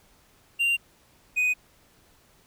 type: tone pair in turn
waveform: triangle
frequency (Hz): 2775 / 2493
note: F7 / D#7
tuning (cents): -12 / +3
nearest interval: major second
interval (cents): 185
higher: first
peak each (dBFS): -19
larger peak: neither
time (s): 0.59-0.77 / 1.36-1.54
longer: neither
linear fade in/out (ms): 20
effects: pink hiss -60 dBFS RMS until 2.46 s